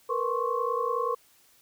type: tone cluster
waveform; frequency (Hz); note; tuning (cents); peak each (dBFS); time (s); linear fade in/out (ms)
sine; 462.3 / 492.9 / 1059 / 1116; A#4 / B4 / C6 / C#6; -14 / -3 / +21 / +11; -31; 0.09-1.15; 10
effects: white hiss -61 dBFS RMS until 1.61 s